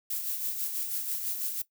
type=noise with tremolo; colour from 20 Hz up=violet; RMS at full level=-31 dBFS; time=0.1-1.62 s; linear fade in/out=5 ms; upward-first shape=sine; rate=6.1 Hz; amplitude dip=45%; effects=noise-tail reverb RT60 0.1 s tail -17 dB re dry